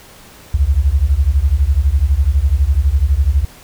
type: beating tone pair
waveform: sine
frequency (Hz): 63.8 / 75.8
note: C2 / D#2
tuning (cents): -43 / -45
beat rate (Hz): 12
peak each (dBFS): -13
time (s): 0.54-3.45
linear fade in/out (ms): 5
effects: pink hiss -41 dBFS RMS until 3.63 s